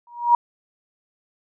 sine tone with exponential growth, 953 Hz, A#5, 38 cents sharp, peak -8 dBFS, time 0.07-0.35 s, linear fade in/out 2 ms, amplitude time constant 59 ms, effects none

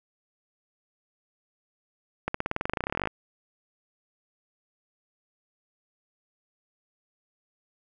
accelerating click train, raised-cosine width 0.5 ms, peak -12 dBFS, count 23, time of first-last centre 2.28-3.073 s, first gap 64 ms, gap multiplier 0.94, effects none

